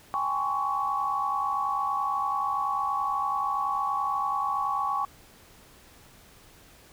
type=tone cluster; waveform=sine; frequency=795 / 844 / 1050 / 1122 Hz; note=G5 / G#5 / C6 / C#6; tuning=+24 / +28 / +6 / +21 cents; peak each=-32 / -34 / -35 / -27 dBFS; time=0.14-5.05 s; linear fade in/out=0 ms; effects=pink hiss -54 dBFS RMS until 6.92 s